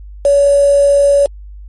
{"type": "tone with quantisation", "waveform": "sine", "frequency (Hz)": 566, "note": "C#5", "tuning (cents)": 36, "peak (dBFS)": -6, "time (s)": [0.25, 1.26], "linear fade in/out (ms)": 2, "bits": 4, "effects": ["added 50 Hz sine -29 dBFS peak until 1.68 s", "MP3 48 kbps"]}